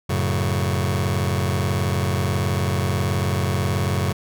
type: chord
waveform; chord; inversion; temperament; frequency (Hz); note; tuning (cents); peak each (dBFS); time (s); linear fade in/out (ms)
sawtooth; F# minor; none; just; 92.5 / 111 / 138.75; F#2 / A2 / C#3; 0 / +16 / +2; -18 / -22 / -20; 0.09-4.13; 10
effects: none